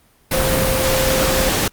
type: tone in noise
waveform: sine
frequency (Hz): 525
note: C5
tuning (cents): +6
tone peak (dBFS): -19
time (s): 0.33-1.49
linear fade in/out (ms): 5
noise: pink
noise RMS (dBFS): -18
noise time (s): 0.31-1.68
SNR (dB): -4
effects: pink hiss -55 dBFS RMS until 1.72 s + Opus 32 kbps